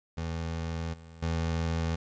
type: tone with level steps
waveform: 25% pulse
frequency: 82.41 Hz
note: E2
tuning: in tune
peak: -28 / -43 / -24 dBFS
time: 0.17-1.96 s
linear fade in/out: 10 ms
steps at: 0.93 / 1.22 s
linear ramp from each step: 10 ms
effects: resampled to 16000 Hz + 11-bit